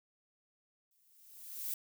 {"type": "noise with exponential growth", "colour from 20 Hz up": "violet", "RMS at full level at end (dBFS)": -36, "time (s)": [0.91, 1.74], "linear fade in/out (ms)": 2, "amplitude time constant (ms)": 180, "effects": []}